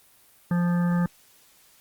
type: harmonic tone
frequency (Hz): 174.61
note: F3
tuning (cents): 0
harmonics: 1 / 3 / 5 / 7 / 9 / 10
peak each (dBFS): -20 / -36 / -37 / -37 / -40 / -42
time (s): 0.51-1.06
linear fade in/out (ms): 2
effects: white hiss -57 dBFS RMS until 1.8 s + Opus 32 kbps